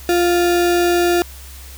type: tone with sample-and-hold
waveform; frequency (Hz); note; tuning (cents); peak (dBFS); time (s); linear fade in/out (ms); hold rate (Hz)
sine; 349; F4; -1; -12; 0.09-1.22; 0; 1050
effects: added 66 Hz sine -35 dBFS peak until 1.77 s + white hiss -40 dBFS RMS until 1.77 s